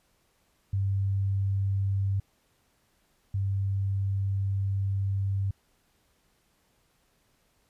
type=tone pair in turn; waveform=sine; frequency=98 / 98 Hz; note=G2 / G2; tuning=0 / 0 cents; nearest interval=unison; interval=0 cents; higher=neither; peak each=-24 / -25 dBFS; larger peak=first; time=0.73-2.2 / 3.34-5.51 s; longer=second; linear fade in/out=5 ms; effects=pink hiss -69 dBFS RMS until 7.69 s + resampled to 32000 Hz